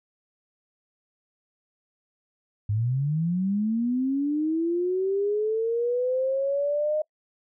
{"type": "linear sweep", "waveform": "sine", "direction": "up", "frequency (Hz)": [100, 618], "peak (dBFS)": -22, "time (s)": [2.69, 7.02], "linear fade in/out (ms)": 5, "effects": ["noise-tail reverb RT60 0.1 s tail -25 dB re dry"]}